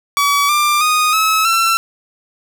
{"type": "tone with pitch steps", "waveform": "sawtooth", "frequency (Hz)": [1140, 1188.4, 1238.9, 1291.5, 1346.3], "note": ["C#6", "D6", "D#6", "E6", "E6"], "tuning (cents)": [48, 20, -8, -36, 36], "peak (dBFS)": -8, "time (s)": [0.17, 1.77], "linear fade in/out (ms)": 0, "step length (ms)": 320, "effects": []}